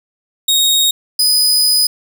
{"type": "tone pair in turn", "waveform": "sawtooth", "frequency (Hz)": [3752, 4987], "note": ["A#7", "D#8"], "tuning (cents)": [11, 3], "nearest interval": "perfect fourth", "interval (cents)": 492, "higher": "second", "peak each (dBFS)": -7, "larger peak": "neither", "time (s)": [[0.48, 0.91], [1.19, 1.87]], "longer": "second", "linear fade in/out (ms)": 5, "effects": []}